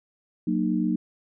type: chord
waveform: sine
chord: D# minor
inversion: first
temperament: equal with one note detuned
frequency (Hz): 185 / 233.1 / 305.6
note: F#3 / A#3 / D#4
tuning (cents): 0 / 0 / -31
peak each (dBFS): -26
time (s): 0.47-0.96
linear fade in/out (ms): 5
effects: none